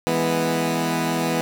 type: chord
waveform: 15% pulse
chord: E major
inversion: none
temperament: equal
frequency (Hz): 164.81 / 207.7 / 246.9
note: E3 / G#3 / B3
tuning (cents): 0 / 0 / 0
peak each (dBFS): -17 / -23 / -17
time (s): 0.07-1.41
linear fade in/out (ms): 0
effects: none